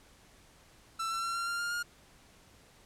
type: tone with pitch steps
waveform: 45% pulse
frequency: 1334 / 1347.9 / 1362 / 1376.3 / 1390.6 / 1405.2 / 1419.9 Hz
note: E6 / E6 / F6 / F6 / F6 / F6 / F6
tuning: +20 / +38 / -44 / -26 / -8 / +10 / +28 cents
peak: -32 dBFS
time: 0.99-1.83 s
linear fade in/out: 10 ms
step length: 120 ms
effects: pink hiss -60 dBFS RMS until 2.85 s + low-pass 11000 Hz 12 dB/octave